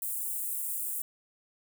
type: high-pass noise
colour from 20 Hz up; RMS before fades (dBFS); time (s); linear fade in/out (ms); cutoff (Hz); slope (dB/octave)
white; -34; 0.02-1.02; 2; 8100; 48
effects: none